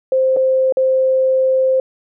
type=tone with dropouts; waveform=sine; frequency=523.3 Hz; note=C5; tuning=in tune; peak=-11 dBFS; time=0.12-1.8 s; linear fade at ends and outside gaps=2 ms; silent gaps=0.364-0.369 / 0.724-0.77 s; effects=none